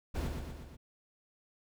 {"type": "noise with echo", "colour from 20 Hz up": "brown", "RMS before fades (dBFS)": -33, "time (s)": [0.14, 0.29], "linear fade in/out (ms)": 20, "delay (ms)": 120, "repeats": 4, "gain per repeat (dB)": -4, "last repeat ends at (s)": 0.77, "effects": []}